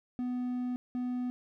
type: tone bursts at uneven times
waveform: triangle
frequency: 248.4 Hz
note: B3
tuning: 10 cents sharp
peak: -29 dBFS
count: 2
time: 0.19-0.76 / 0.95-1.3 s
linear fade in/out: 0 ms
effects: none